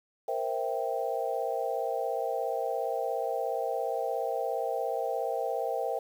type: chord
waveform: sine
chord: C dominant seventh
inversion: third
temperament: equal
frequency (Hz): 466.2 / 523.3 / 659.3 / 784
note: Bb4 / C5 / E5 / G5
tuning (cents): 0 / 0 / 0 / 0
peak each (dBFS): -34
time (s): 0.28-5.99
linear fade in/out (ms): 5
effects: 9-bit